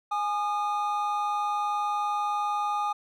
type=tone pair together; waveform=triangle; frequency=830.6 / 1220.5 Hz; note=G#5 / D#6; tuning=0 / -34 cents; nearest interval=perfect fifth; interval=666 cents; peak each=-26 / -27 dBFS; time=0.11-2.93 s; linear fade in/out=10 ms; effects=none